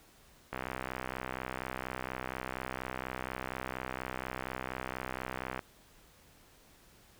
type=click train; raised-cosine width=0.5 ms; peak=-21 dBFS; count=326; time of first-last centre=0.53-5.592 s; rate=64.2 Hz; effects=pink hiss -61 dBFS RMS until 7.19 s